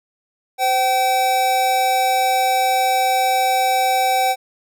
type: tone pair together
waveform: square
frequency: 516 / 767.1 Hz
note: C5 / G5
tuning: -24 / -38 cents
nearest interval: perfect fifth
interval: 686 cents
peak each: -25 / -16 dBFS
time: 0.58-4.36 s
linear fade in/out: 50 ms
effects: none